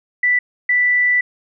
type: tone bursts at uneven times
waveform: sine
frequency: 1975 Hz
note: B6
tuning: in tune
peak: -12 dBFS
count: 2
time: 0.23-0.39 / 0.69-1.21 s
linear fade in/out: 5 ms
effects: none